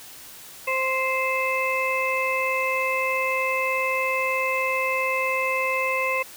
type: harmonic tone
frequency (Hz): 523.3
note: C5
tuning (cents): 0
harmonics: 1 / 2 / 4 / 5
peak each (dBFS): -27 / -27 / -27 / -27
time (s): 0.67-6.23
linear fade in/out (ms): 10
effects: white hiss -43 dBFS RMS until 6.36 s